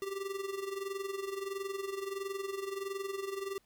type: tone with amplitude modulation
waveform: square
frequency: 392 Hz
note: G4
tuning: in tune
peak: -34 dBFS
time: 0.02-3.58 s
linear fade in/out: 0 ms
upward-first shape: sine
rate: 21.5 Hz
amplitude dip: 70%
effects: pink hiss -71 dBFS RMS until 3.65 s